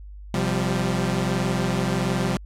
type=chord; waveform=sawtooth; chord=C suspended fourth; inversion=none; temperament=equal with one note detuned; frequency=128.49 / 174.61 / 196 Hz; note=C3 / F3 / G3; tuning=-31 / 0 / 0 cents; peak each=-22 dBFS; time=0.34-2.37 s; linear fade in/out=2 ms; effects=added 50 Hz sine -37 dBFS peak until 2.45 s + low-pass 10000 Hz 12 dB/octave